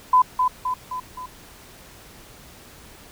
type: tone with echo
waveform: sine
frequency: 1008 Hz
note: B5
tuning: 35 cents sharp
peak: -11 dBFS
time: 0.13-0.22 s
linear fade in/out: 5 ms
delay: 260 ms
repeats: 4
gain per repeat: -5 dB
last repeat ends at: 1.26 s
effects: pink hiss -46 dBFS RMS until 3.11 s